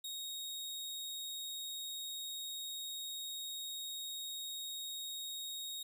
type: tone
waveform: sawtooth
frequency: 3755 Hz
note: A#7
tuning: 12 cents sharp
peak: -38 dBFS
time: 0.04-5.83 s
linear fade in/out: 5 ms
effects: none